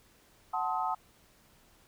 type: chord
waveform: sine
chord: F# diminished seventh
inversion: none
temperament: equal with one note detuned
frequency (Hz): 740 / 880 / 1046.5 / 1267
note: F#5 / A5 / C6 / Eb6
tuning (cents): 0 / 0 / 0 / +31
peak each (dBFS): -34 / -33 / -38 / -35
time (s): 0.53-0.95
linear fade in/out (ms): 10
effects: pink hiss -63 dBFS RMS until 1.87 s